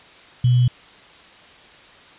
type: tone with sample-and-hold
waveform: sine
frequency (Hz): 123.47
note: B2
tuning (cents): 0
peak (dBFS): -12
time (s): 0.44-0.68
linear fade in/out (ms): 5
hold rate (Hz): 3150
effects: white hiss -46 dBFS RMS until 2.18 s + resampled to 8000 Hz